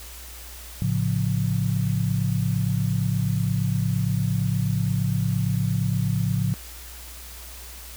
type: chord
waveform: sine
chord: A augmented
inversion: none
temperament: equal with one note detuned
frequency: 110 / 138.59 / 176.44 Hz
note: A2 / C#3 / E#3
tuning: 0 / 0 / +18 cents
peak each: -24 / -25 / -26 dBFS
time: 0.82-6.54 s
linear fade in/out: 0 ms
effects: added 60 Hz sine -41 dBFS peak until 7.96 s + white hiss -42 dBFS RMS until 7.96 s